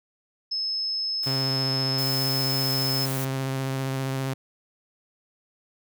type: tone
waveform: sine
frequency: 5200 Hz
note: E8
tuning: 24 cents flat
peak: -25 dBFS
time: 0.51-3.06 s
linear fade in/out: 10 ms
type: noise with exponential decay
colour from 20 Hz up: white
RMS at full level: -41 dBFS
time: 1.23-2.43 s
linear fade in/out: 1 ms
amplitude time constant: 260 ms
type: tone with vibrato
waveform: sawtooth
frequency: 133.6 Hz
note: C3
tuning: 36 cents sharp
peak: -22 dBFS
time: 1.26-4.34 s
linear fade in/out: 10 ms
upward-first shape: sine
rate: 15 Hz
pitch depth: 19 cents each way
type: noise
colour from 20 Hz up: blue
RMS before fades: -34 dBFS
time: 1.98-3.25 s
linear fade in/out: 5 ms
effects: none